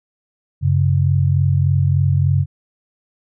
sine tone pair together, 94.9 / 138.29 Hz, F#2 / C#3, +44 / -4 cents, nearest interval perfect fifth, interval 652 cents, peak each -15 dBFS, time 0.61-2.46 s, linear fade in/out 50 ms, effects none

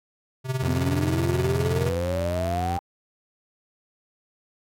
square tone with tremolo, 130.1 Hz, C3, 9 cents flat, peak -22 dBFS, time 0.44-1.93 s, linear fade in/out 50 ms, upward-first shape sine, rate 19 Hz, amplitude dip 75%
sawtooth tone, 87.9 Hz, F2, 12 cents sharp, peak -22 dBFS, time 0.62-2.78 s, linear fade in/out 10 ms
sine exponential sweep, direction up, 248.2 to 799 Hz, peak -26 dBFS, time 0.68-2.79 s, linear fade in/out 0 ms
effects AAC 64 kbps

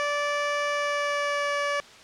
15% pulse tone with pitch glide, 582 to 575.3 Hz, D5 to D5, -16 to -36 cents, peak -18 dBFS, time 0-1.8 s, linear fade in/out 0 ms, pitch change -20 cents, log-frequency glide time 0.71-1.56 s, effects white hiss -48 dBFS RMS until 2.03 s + low-pass 5000 Hz 12 dB/octave

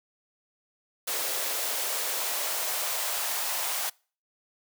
white noise with high-pass filter sweep, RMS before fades -30 dBFS, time 1.07-3.9 s, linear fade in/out 10 ms, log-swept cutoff 470 to 750 Hz, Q 1.8, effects noise-tail reverb RT60 0.4 s tail -26 dB re dry

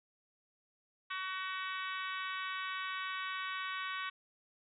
harmonic tone, 376.3 Hz, F#4, 29 cents sharp, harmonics 3 / 4 / 5 / 6 / 7 / 8 / 9 / 10, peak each -41 / -43 / -45 / -47 / -48 / -49 / -50 / -51 dBFS, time 1.1-4.1 s, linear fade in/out 10 ms, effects none

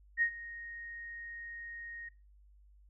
sine tone with ADSR envelope, 1864.7 Hz, A#6, in tune, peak -25 dBFS, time 0.17-2.09 s, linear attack 48 ms, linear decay 80 ms, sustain -18 dB, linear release 8 ms, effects noise-tail reverb RT60 0.3 s tail -20 dB re dry + added 50 Hz sine -58 dBFS peak until 2.89 s

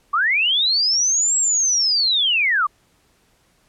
sine linear two-way sweep, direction up then down, 1108.7 to 7700 to 1108.7 Hz, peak -15 dBFS, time 0.13-2.67 s, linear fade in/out 10 ms, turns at 1.37 s, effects pink hiss -60 dBFS RMS until 3.68 s + low-pass 12000 Hz 12 dB/octave

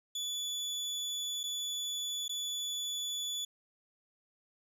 30% pulse tone with dropouts, 3448 Hz, A7, 36 cents flat, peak -32 dBFS, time 0.15-3.45 s, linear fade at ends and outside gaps 5 ms, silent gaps 1.433-1.437 / 2.281-2.293 s, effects resampled to 32000 Hz

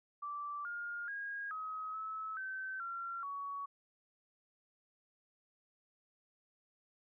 sine tone with pitch steps, 1166 / 1416 / 1634 / 1271 / 1298 / 1539 / 1370 / 1125 Hz, D6 / F6 / G#6 / D#6 / E6 / G6 / F6 / C#6, -13 / +23 / -29 / +36 / -27 / -32 / -34 / +25 cents, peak -39 dBFS, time 0.22-3.66 s, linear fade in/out 10 ms, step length 430 ms, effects none

